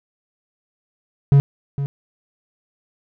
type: tone with echo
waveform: triangle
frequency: 140 Hz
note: C#3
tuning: 18 cents sharp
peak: -6 dBFS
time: 1.32-1.4 s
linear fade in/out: 0 ms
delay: 460 ms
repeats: 1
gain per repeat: -12 dB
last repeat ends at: 1.86 s
effects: none